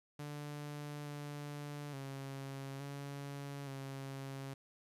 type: tone with pitch steps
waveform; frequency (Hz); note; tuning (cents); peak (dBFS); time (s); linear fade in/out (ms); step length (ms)
sawtooth; 146.9 / 145.8 / 136.6 / 141 / 136.2; D3 / D3 / C#3 / C#3 / C#3; +1 / -12 / -25 / +30 / -30; -39; 0.19-4.54; 5; 870
effects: resampled to 32000 Hz + 12-bit